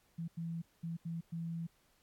sine tone bursts at uneven times, 166.5 Hz, E3, 18 cents sharp, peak -37 dBFS, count 5, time 0.18-0.28 / 0.37-0.62 / 0.83-0.97 / 1.05-1.21 / 1.32-1.67 s, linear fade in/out 10 ms, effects pink hiss -72 dBFS RMS until 2.02 s + AAC 64 kbps

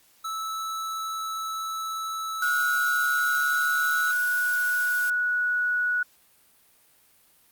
square tone, 1309 Hz, E6, 13 cents flat, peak -30 dBFS, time 0.24-4.12 s, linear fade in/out 10 ms
sine tone with pitch glide, 1449 to 1466.7 Hz, F#6 to F#6, -37 to -16 cents, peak -22 dBFS, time 2.42-6.03 s, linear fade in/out 5 ms, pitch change +21 cents, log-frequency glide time 3.27-4.15 s
blue noise, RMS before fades -36 dBFS, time 2.42-5.1 s, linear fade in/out 2 ms
effects white hiss -60 dBFS RMS until 7.51 s + Opus 48 kbps

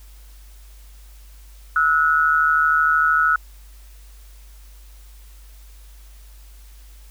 sine tone pair together, 1307 / 1460 Hz, E6 / F#6, -15 / -24 cents, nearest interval major second, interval 191 cents, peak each -17 dBFS, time 1.76-3.36 s, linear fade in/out 2 ms, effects added 50 Hz sine -41 dBFS peak until 7.1 s + white hiss -53 dBFS RMS until 7.1 s

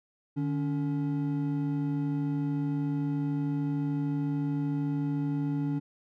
triangle tone pair together, 149.24 / 282.7 Hz, D3 / C#4, +28 / +34 cents, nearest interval major seventh, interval 1106 cents, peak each -28 dBFS, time 0.36-5.8 s, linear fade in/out 20 ms, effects none

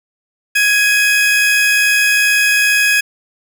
40% pulse tone pair together, 1661.2 / 2523 Hz, G#6 / D#7, 0 / +23 cents, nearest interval perfect fifth, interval 723 cents, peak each -12 dBFS, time 0.55-3.01 s, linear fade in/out 10 ms, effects none

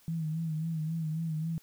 sine tone with vibrato, 160 Hz, D#3, 49 cents sharp, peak -30 dBFS, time 0.08-1.58 s, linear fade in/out 0 ms, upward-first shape sine, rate 3.7 Hz, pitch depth 61 cents each way, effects white hiss -62 dBFS RMS until 1.62 s

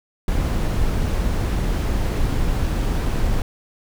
brown noise, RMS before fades -20 dBFS, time 0.28-3.42 s, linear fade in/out 2 ms, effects none

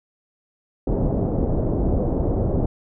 pink low-pass noise, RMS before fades -21 dBFS, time 0.87-2.66 s, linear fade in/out 5 ms, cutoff 620 Hz, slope 24 dB/octave, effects none

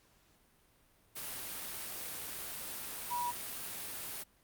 sine tone in noise, 968 Hz, B5, 35 cents flat, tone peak -33 dBFS, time 3.1-3.32 s, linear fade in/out 20 ms, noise white, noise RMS -42 dBFS, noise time 1.15-4.24 s, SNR +6 dB, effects pink hiss -68 dBFS RMS until 4.43 s + Opus 48 kbps

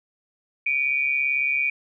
sine tone pair together, 2306 / 2444 Hz, D7 / D#7, -32 / -32 cents, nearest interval minor second, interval 100 cents, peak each -23 dBFS, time 0.66-1.7 s, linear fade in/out 5 ms, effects none

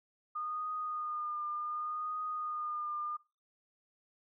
sine tone with vibrato, 1222 Hz, D#6, 32 cents flat, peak -35 dBFS, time 0.35-3.17 s, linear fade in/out 10 ms, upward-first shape triangle, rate 0.67 Hz, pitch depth 33 cents each way, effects noise-tail reverb RT60 0.3 s tail -20 dB re dry

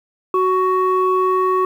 sine tone pair together, 372.1 / 1115 Hz, F#4 / C#6, +10 / +10 cents, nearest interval octave + perfect fifth, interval 1900 cents, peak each -15 dBFS, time 0.34-1.65 s, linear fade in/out 2 ms, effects tanh soft clip ceiling -9 dBFS + 8-bit

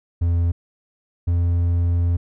triangle tone pair in turn, 85.4 / 86.29 Hz, F2 / F2, -38 / -20 cents, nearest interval unison, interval 18 cents, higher second, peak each -14 dBFS, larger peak neither, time 0.21-0.52 / 1.27-2.17 s, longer second, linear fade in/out 10 ms, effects none

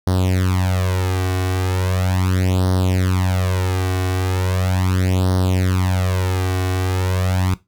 sawtooth tone with flanger, 92.5 Hz, F#2, in tune, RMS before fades -18 dBFS, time 0.07-7.54 s, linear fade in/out 0 ms, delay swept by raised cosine 0.2 to 2.7 ms, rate 0.38 Hz, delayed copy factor +0.85, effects noise-tail reverb RT60 0.2 s tail -17 dB re dry

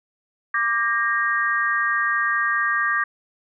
sine chord, G minor, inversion second, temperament equal with one note detuned, 1174.7 / 1609.3 / 1864.7 Hz, D6 / G6 / Bb6, 0 / +45 / 0 cents, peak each -23 dBFS, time 0.54-3.04 s, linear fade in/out 5 ms, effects none

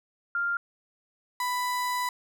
sine / 35% pulse tone pair in turn, 1396.9 / 991.8 Hz, F6 / B5, 0 / +7 cents, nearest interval tritone, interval 593 cents, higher first, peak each -25 dBFS, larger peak neither, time 0.35-0.57 / 1.4-2.09 s, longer second, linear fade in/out 2 ms, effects none

